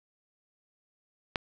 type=click; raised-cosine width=0.3 ms; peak=-12 dBFS; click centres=1.358 s; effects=none